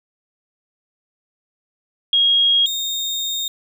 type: tone pair in turn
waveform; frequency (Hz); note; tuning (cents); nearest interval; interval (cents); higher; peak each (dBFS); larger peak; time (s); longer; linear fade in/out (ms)
sine / 35% pulse; 3276 / 3685; G#7 / A#7; -24 / -21; major second; 203; second; -12 / -19; first; 2.13-2.66 / 2.66-3.48; second; 2
effects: none